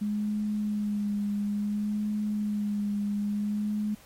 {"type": "tone with vibrato", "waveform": "sine", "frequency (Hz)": 207.7, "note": "G#3", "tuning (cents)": 0, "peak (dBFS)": -26, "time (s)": [0.01, 3.95], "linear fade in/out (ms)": 10, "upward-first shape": "sine", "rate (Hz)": 0.58, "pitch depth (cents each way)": 25, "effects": ["pink hiss -54 dBFS RMS until 4.05 s", "MP3 64 kbps"]}